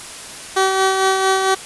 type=tone with tremolo; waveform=15% pulse; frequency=382.2 Hz; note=G4; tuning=44 cents flat; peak=-6 dBFS; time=0.56-1.55 s; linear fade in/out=10 ms; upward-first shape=sine; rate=4.4 Hz; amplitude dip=40%; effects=white hiss -33 dBFS RMS until 1.65 s + resampled to 24000 Hz